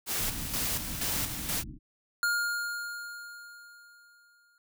white noise with tremolo, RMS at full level -31 dBFS, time 0.06-1.64 s, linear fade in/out 50 ms, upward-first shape square, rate 2.1 Hz, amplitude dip 55%
pink low-pass noise, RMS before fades -40 dBFS, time 0.16-1.79 s, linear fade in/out 50 ms, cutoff 320 Hz, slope 96 dB/octave
square tone with exponential decay, 1415 Hz, F6, 22 cents sharp, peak -25 dBFS, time 2.23-4.58 s, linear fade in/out 1 ms, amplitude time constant 510 ms
effects none

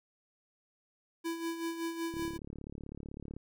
square tone with tremolo, 332.2 Hz, E4, 13 cents sharp, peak -33 dBFS, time 1.24-2.38 s, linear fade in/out 20 ms, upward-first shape sine, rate 5.3 Hz, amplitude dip 60%
click train, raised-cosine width 3 ms, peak -31 dBFS, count 45, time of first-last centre 2.14-3.366 s, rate 35.9 Hz
effects none

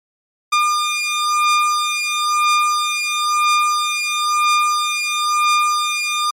sawtooth beating tone pair, 1207 / 1208 Hz, D6 / D6, +47 / +48 cents, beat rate 1 Hz, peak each -14 dBFS, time 0.52-6.31 s, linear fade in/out 10 ms, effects low-pass 9000 Hz 12 dB/octave + MP3 96 kbps

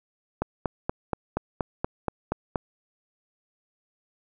click train, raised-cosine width 1 ms, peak -11 dBFS, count 10, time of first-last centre 0.42-2.558 s, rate 4.21 Hz, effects none

